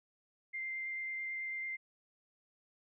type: tone with vibrato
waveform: sine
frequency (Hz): 2093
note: C7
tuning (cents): 0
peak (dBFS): -37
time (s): 0.53-1.77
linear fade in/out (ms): 20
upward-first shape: sine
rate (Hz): 9.1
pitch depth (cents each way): 8
effects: none